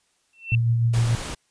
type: tone with exponential growth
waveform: sine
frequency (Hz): 2691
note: E7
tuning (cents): +35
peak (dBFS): -20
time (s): 0.33-0.55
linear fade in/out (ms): 2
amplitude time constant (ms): 47
type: tone with tremolo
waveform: sine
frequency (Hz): 116.54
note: A#2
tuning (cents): 0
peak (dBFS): -16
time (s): 0.52-1.15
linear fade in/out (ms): 0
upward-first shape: sine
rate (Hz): 6.7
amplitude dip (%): 30
type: noise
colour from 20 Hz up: pink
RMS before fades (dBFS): -32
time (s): 0.93-1.35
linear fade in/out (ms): 10
effects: white hiss -67 dBFS RMS until 1.5 s + resampled to 22050 Hz

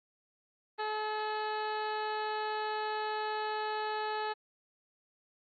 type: harmonic tone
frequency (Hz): 428.8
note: A4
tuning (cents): -45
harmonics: 1 / 2 / 3 / 4 / 5 / 6 / 7 / 8 / 9 / 10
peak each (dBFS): -38 / -35 / -42 / -42 / -53 / -49 / -51 / -55 / -50 / -50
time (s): 0.78-4.34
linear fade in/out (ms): 20
effects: Opus 24 kbps

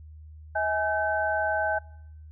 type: tone cluster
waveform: sine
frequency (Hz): 640 / 832 / 1535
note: D#5 / G#5 / G6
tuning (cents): +49 / +3 / -37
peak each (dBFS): -28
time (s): 0.55-1.79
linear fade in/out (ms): 10
effects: noise-tail reverb RT60 0.8 s tail -24 dB re dry + added 77 Hz sine -43 dBFS peak until 2.31 s

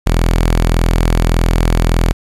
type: tone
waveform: sawtooth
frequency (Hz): 41.71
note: E1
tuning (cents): +21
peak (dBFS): -6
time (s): 0.06-2.13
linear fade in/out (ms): 10
effects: resampled to 32000 Hz + 7-bit

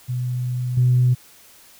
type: tone with level steps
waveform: sine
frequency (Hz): 124.8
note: B2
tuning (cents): +19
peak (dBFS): -21 / -12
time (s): 0.08-1.15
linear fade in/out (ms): 20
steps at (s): 0.77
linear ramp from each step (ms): 5
effects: tanh soft clip ceiling -8 dBFS + white hiss -49 dBFS RMS until 1.79 s

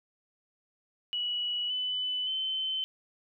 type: tone with pitch steps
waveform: sine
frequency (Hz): 2934 / 3001 / 3069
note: F#7 / F#7 / G7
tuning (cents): -15 / +24 / -37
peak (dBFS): -29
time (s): 1.13-2.84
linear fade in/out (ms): 0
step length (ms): 570
effects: none

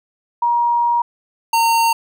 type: tone pair in turn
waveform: sine / square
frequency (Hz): 949 / 917.2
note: A#5 / A#5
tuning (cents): +31 / -28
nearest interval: minor second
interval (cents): 59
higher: first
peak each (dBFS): -13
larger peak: neither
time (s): 0.42-1.02 / 1.53-1.93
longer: first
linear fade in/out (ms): 5
effects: none

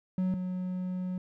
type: tone pair in turn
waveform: triangle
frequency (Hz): 185 / 183.09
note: F#3 / F#3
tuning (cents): 0 / -18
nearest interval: unison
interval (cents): 18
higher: first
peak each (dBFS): -24 / -29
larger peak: first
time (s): 0.18-0.34 / 0.34-1.18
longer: second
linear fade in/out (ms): 2
effects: none

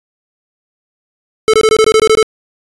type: tone bursts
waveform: square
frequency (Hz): 437.5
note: A4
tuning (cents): -10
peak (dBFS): -6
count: 10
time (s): 1.48-2.228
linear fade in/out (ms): 0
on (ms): 55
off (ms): 22
effects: resampled to 22050 Hz

